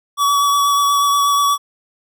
square tone with vibrato, 1138 Hz, C#6, 45 cents sharp, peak -13 dBFS, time 0.17-1.58 s, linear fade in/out 50 ms, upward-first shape triangle, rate 8.3 Hz, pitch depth 18 cents each way, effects none

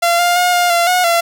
sawtooth tone with pitch steps, 686 / 702 / 716 / 707 / 687 / 726 / 681 Hz, F5 / F5 / F5 / F5 / F5 / F#5 / F5, -31 / +9 / +43 / +21 / -29 / -33 / -44 cents, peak -7 dBFS, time 0.02-1.21 s, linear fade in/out 10 ms, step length 170 ms, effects none

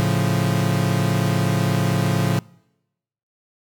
40% pulse chord, A augmented, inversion none, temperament equal, 110 / 138.59 / 174.61 Hz, A2 / C#3 / E#3, 0 / 0 / 0 cents, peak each -21 dBFS, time 0-2.39 s, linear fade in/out 0 ms, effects noise-tail reverb RT60 0.9 s tail -25 dB re dry

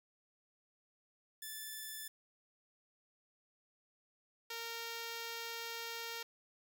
5% pulse tone pair in turn, 1749 / 462 Hz, A6 / A#4, -11 / -16 cents, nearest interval octave + major seventh, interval 2305 cents, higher first, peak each -33 / -30 dBFS, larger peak second, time 1.42-2.08 / 4.5-6.23 s, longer second, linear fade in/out 5 ms, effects 12-bit

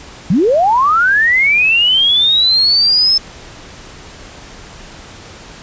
sine linear sweep, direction up, 146.83 to 5274 Hz, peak -8 dBFS, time 0.3-3.18 s, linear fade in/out 5 ms, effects pink hiss -35 dBFS RMS until 5.62 s + resampled to 16000 Hz

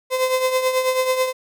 35% pulse tone with tremolo, 515 Hz, C5, 28 cents flat, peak -13 dBFS, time 0.1-1.33 s, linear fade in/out 50 ms, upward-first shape triangle, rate 9.2 Hz, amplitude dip 65%, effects none

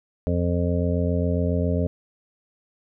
harmonic tone, 87.31 Hz, F2, in tune, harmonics 1 / 2 / 3 / 5 / 6 / 7, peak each -23 / -26 / -28 / -30 / -31 / -31 dBFS, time 0.27-1.87 s, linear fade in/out 0 ms, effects none

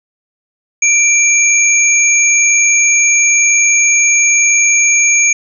sine tone pair together, 2349 / 6625 Hz, D7 / G#8, 0 / -5 cents, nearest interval octave + tritone, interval 1795 cents, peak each -10 dBFS, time 0.82-5.33 s, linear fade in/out 5 ms, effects none

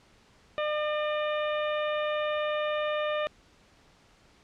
harmonic tone with a mistuned harmonic, 603 Hz, D5, 46 cents sharp, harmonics 1 / 2 / 3 / 4 / 5 / 6, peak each -28 / -34 / -38 / -40 / -42 / -44 dBFS, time 0.58-3.27 s, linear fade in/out 0 ms, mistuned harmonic 5, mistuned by -35 cents, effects pink hiss -60 dBFS RMS until 4.43 s + low-pass 6000 Hz 12 dB/octave

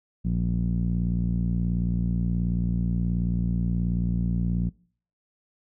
sawtooth tone with low-pass filter, 58.6 Hz, A#1, 10 cents sharp, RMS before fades -25 dBFS, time 0.24-4.7 s, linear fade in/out 20 ms, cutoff 190 Hz, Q 4.3, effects noise-tail reverb RT60 0.5 s tail -24 dB re dry

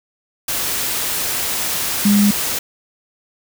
sine tone in noise, 204.6 Hz, G#3, 26 cents flat, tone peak -10 dBFS, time 2.05-2.31 s, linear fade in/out 5 ms, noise white, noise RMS -21 dBFS, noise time 0.48-2.59 s, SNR +8 dB, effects none

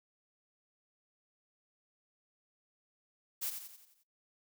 blue noise with echo, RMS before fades -36 dBFS, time 3.41-3.51 s, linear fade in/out 20 ms, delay 88 ms, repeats 6, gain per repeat -6 dB, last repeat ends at 4.038 s, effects noise-tail reverb RT60 0.3 s tail -26 dB re dry

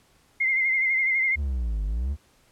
sine tone with vibrato, 2100 Hz, C7, 6 cents sharp, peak -20 dBFS, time 0.4-1.36 s, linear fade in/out 10 ms, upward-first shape sine, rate 12 Hz, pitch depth 45 cents each way
triangle exponential two-way sweep, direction down then up, 76.2 to 48.94 to 76.2 Hz, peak -22 dBFS, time 1.35-2.17 s, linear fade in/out 50 ms, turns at 1.85 s
effects pink hiss -61 dBFS RMS until 2.51 s + low-pass 12000 Hz 12 dB/octave

